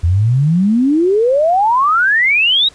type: exponential sweep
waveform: sine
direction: up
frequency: 80.5 to 3895 Hz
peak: -9 dBFS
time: 0.03-2.69 s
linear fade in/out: 10 ms
effects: pink hiss -44 dBFS RMS until 2.74 s + resampled to 22050 Hz